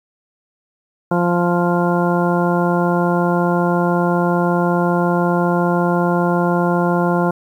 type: harmonic tone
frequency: 174.61 Hz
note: F3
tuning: in tune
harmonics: 1 / 2 / 3 / 4 / 5 / 6 / 8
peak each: -17 / -20 / -22 / -23 / -24 / -25 / -26 dBFS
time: 1.11-7.31 s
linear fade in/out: 5 ms
effects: 8-bit